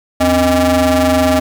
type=ring-modulated tone; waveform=35% pulse; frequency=181.7 Hz; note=F#3; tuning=31 cents flat; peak=-5 dBFS; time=0.2-1.4 s; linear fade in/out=10 ms; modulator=443 Hz; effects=7-bit